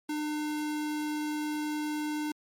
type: tone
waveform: square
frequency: 301.6 Hz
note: D4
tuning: 46 cents sharp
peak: -31 dBFS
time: 0.09-2.32 s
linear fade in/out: 5 ms
effects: MP3 64 kbps